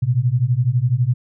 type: beating tone pair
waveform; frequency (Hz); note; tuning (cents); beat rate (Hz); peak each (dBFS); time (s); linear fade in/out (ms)
sine; 117 / 129; A#2 / C3; +7 / -24; 12; -18 / -17; 0.02-1.14; 10
effects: none